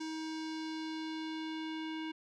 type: tone with low-pass filter sweep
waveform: square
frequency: 316.8 Hz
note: D#4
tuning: 31 cents sharp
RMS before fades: -40 dBFS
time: 0-2.12 s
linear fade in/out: 10 ms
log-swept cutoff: 5800 to 3000 Hz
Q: 2.1
effects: none